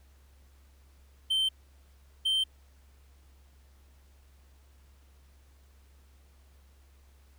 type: tone pair in turn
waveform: triangle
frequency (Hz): 3108 / 3122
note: G7 / G7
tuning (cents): -16 / -8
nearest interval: unison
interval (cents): 8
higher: second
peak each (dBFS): -23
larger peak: neither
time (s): 1.3-1.49 / 2.25-2.44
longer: neither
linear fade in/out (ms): 10
effects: added 68 Hz sine -56 dBFS peak until 7.38 s + pink hiss -67 dBFS RMS until 7.38 s